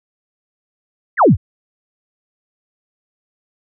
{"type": "exponential sweep", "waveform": "sine", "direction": "down", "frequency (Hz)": [2161, 64.7], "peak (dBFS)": -6, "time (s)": [1.17, 1.37], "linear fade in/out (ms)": 50, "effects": []}